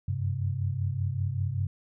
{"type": "tone cluster", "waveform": "sine", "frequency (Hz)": [92.3, 97.5, 132.7], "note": ["F#2", "G2", "C3"], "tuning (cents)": [-4, -9, 25], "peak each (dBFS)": [-35, -29, -31], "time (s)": [0.08, 1.67], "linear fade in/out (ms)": 5, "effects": []}